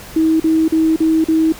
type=tone bursts; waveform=sine; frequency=319.9 Hz; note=D#4; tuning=48 cents sharp; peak=-10 dBFS; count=5; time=0.16-1.524 s; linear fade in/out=5 ms; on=240 ms; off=41 ms; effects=pink hiss -35 dBFS RMS until 1.59 s